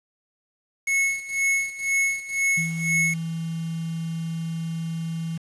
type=tone with tremolo; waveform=square; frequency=2192 Hz; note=C#7; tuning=20 cents flat; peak=-19 dBFS; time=0.87-3.14 s; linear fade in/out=5 ms; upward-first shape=sine; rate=2 Hz; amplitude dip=85%
type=tone; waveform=sine; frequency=164.2 Hz; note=E3; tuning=6 cents flat; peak=-26 dBFS; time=2.57-5.38 s; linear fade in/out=10 ms
effects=resampled to 24000 Hz + 7-bit